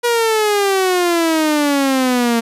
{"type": "exponential sweep", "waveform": "sawtooth", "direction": "down", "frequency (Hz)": [483.4, 228.8], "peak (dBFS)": -9, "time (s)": [0.03, 2.41], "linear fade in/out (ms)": 20, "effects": ["resampled to 32000 Hz"]}